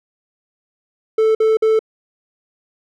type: tone bursts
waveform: triangle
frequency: 440 Hz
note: A4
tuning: in tune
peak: -9 dBFS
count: 3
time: 1.18-1.792 s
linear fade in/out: 5 ms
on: 170 ms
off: 51 ms
effects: none